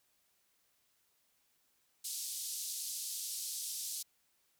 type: band-pass noise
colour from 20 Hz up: white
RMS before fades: -41 dBFS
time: 2.04-4.03 s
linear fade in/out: 10 ms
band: 4000 to 12000 Hz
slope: 24 dB/octave
effects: white hiss -75 dBFS RMS until 4.59 s